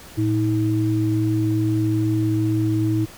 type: tone pair together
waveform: sine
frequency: 112.8 / 319 Hz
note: A2 / D#4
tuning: +44 / +43 cents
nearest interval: octave + tritone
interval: 1799 cents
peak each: -20 dBFS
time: 0.17-3.06 s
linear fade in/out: 20 ms
effects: pink hiss -42 dBFS RMS until 3.17 s